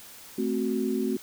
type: chord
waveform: sine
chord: F# diminished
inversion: first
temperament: equal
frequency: 220 / 261.6 / 370 Hz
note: A3 / C4 / F#4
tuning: 0 / 0 / 0 cents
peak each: -29 dBFS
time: 0.38-1.17 s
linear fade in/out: 5 ms
effects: white hiss -47 dBFS RMS until 1.22 s